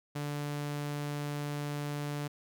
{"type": "tone", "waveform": "sawtooth", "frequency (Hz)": 146, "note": "D3", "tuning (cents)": -10, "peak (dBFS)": -30, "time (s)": [0.15, 2.28], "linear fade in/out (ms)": 10, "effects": []}